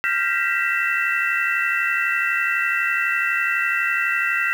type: tone cluster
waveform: sine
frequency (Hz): 1387 / 1573 / 1907 / 1979 / 2679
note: F6 / G6 / A#6 / B6 / E7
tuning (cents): -12 / +6 / +39 / +3 / +27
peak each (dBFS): -25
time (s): 0.04-4.53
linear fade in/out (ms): 0
effects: 7-bit